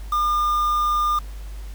triangle tone with quantisation, 1207 Hz, D6, 47 cents sharp, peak -16 dBFS, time 0.12-1.19 s, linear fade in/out 5 ms, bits 6, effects added 50 Hz sine -31 dBFS peak until 1.74 s + pink hiss -48 dBFS RMS until 1.74 s

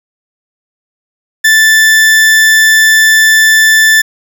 40% pulse tone, 1760 Hz, A6, in tune, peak -3 dBFS, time 1.44-4.02 s, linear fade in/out 10 ms, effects none

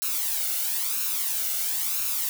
blue noise with flanger, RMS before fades -27 dBFS, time 0.02-2.29 s, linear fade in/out 0 ms, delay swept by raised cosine 0.74 to 1.42 ms, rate 1 Hz, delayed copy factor +0.65, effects none

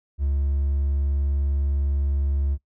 triangle tone with hard clipping, 70.1 Hz, C#2, 20 cents sharp, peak -21 dBFS, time 0.18-2.58 s, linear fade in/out 50 ms, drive 5 dB, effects noise-tail reverb RT60 0.1 s tail -21 dB re dry

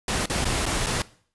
pink noise with dropouts, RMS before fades -25 dBFS, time 0.08-1.02 s, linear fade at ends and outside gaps 2 ms, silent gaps 0.258-0.298 / 0.445-0.453 / 0.656-0.663 / 0.862-0.867 s, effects noise-tail reverb RT60 0.5 s tail -19 dB re dry + resampled to 24000 Hz

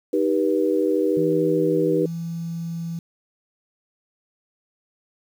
sine chord, Eb augmented, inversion none, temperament equal with one note detuned, 311.1 / 392 / 485.1 Hz, Eb4 / G4 / B4, 0 / 0 / -31 cents, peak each -22 dBFS, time 0.13-2.06 s, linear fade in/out 5 ms
sine tone with pitch glide, 164.5 to 167.18 Hz, E3 to E3, -3 to +25 cents, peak -26 dBFS, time 1.17-2.99 s, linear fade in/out 2 ms, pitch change +28 cents, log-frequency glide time 1.92-2.14 s
effects 8-bit

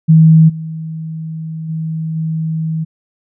sine tone with level steps, 160 Hz, D#3, 49 cents sharp, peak -3 / -21 / -17 / -15 dBFS, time 0.08-2.85 s, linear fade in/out 20 ms, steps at 0.48 / 1.68 / 2.15 s, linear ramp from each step 20 ms, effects none

